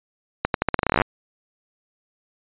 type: accelerating click train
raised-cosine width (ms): 0.5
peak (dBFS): -3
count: 17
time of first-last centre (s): 0.45-1.018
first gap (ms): 92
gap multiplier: 0.85
effects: resampled to 8000 Hz